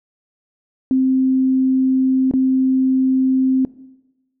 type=tone with dropouts; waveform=sine; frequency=261.6 Hz; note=C4; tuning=in tune; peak=-12 dBFS; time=0.91-3.65 s; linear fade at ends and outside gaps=1 ms; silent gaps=2.312-2.337 s; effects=noise-tail reverb RT60 1.0 s tail -19 dB re dry